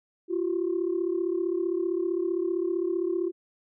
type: tone pair together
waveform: sine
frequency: 342.9 / 378.3 Hz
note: F4 / F#4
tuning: -32 / +38 cents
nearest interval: major second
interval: 170 cents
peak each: -26 / -28 dBFS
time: 0.28-3.32 s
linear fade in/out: 50 ms
effects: tanh soft clip ceiling -18 dBFS